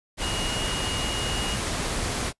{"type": "tone in noise", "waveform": "sine", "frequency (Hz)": 2871, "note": "F7", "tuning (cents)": 47, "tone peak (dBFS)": -31, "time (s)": [0.19, 1.58], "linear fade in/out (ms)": 50, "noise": "pink", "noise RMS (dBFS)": -28, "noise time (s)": [0.17, 2.33], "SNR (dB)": -6, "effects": ["noise-tail reverb RT60 0.1 s tail -23 dB re dry", "resampled to 24000 Hz"]}